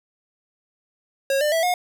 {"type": "tone with pitch steps", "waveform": "square", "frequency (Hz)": [545, 597.8, 655.6, 719.1], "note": ["C#5", "D5", "E5", "F#5"], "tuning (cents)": [-29, 31, -10, -50], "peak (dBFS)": -19, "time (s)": [1.3, 1.74], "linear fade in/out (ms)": 2, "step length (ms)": 110, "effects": []}